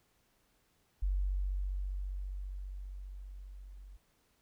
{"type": "tone with level ramp", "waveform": "sine", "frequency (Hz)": 47.45, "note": "F#1", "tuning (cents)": 44, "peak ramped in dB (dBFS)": [-28, -48], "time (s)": [1.02, 3.97], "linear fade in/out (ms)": 10, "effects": ["pink hiss -73 dBFS RMS until 4.41 s"]}